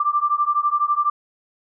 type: beating tone pair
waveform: sine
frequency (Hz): 1174.7 / 1186.7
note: D6 / D6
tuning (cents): 0 / +18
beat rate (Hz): 12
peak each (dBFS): -20 / -20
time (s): 0-1.1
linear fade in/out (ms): 5
effects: none